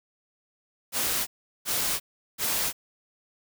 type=noise bursts; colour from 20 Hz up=white; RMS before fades=-27 dBFS; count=3; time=0.92-2.73 s; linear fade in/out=50 ms; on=350 ms; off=380 ms; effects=none